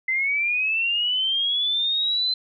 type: linear sweep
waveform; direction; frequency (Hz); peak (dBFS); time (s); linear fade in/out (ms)
sine; up; 2042 to 4084; -20; 0.08-2.34; 5
effects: none